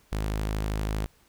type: tone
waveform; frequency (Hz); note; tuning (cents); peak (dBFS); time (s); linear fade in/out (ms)
sawtooth; 52.6; G#1; +23; -23; 0.12-1.06; 0
effects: pink hiss -62 dBFS RMS until 1.28 s